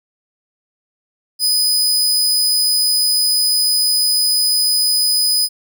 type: tone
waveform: sawtooth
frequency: 4993 Hz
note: D#8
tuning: 5 cents sharp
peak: -10 dBFS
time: 1.39-5.49 s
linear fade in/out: 50 ms
effects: none